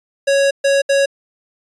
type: tone bursts at uneven times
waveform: square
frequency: 554.4 Hz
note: C#5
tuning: in tune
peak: -12 dBFS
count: 3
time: 0.27-0.51 / 0.64-0.82 / 0.89-1.06 s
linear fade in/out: 10 ms
effects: resampled to 22050 Hz